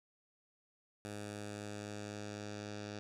10% pulse tone with low-pass filter sweep, 103.83 Hz, G#2, in tune, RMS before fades -45 dBFS, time 1.05-2.99 s, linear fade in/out 0 ms, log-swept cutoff 9600 to 5500 Hz, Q 1.8, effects none

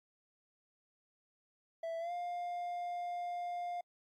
triangle tone with pitch glide, 661 to 704.4 Hz, E5 to F5, +5 to +15 cents, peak -35 dBFS, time 1.83-3.81 s, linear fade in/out 5 ms, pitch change +110 cents, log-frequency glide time 1.99-2.12 s, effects AAC 64 kbps

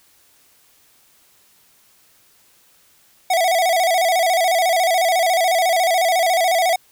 square tone with vibrato, 702 Hz, F5, 9 cents sharp, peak -15 dBFS, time 3.3-6.76 s, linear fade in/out 5 ms, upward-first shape square, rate 14 Hz, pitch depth 96 cents each way, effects white hiss -55 dBFS RMS until 6.91 s

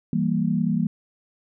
sine chord, E diminished, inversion none, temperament equal, 164.81 / 196 / 233.1 Hz, E3 / G3 / Bb3, 0 / 0 / 0 cents, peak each -24 dBFS, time 0.13-0.87 s, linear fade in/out 2 ms, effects none

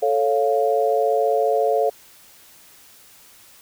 sine chord, A augmented, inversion none, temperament equal, 440 / 554.4 / 698.5 Hz, A4 / C#5 / E#5, 0 / 0 / 0 cents, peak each -20 / -21 / -21 dBFS, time 0.02-1.9 s, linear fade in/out 10 ms, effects white hiss -49 dBFS RMS until 3.61 s

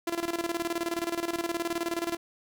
sawtooth tone with tremolo, 339.3 Hz, F4, 50 cents flat, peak -23 dBFS, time 0.07-2.17 s, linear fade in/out 5 ms, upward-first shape square, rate 19 Hz, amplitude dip 75%, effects none

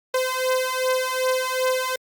sawtooth beating tone pair, 513 / 515.6 Hz, C5 / C5, -34 / -26 cents, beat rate 2.6 Hz, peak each -20 dBFS, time 0.14-1.96 s, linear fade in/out 5 ms, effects Opus 48 kbps

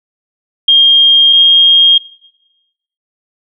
sine tone pair in turn, 3221 / 3236 Hz, G7 / G#7, +46 / -46 cents, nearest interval unison, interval 8 cents, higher second, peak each -3 dBFS, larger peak neither, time 0.68-1.33 / 1.33-1.98 s, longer neither, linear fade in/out 5 ms, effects noise-tail reverb RT60 1.0 s tail -21 dB re dry

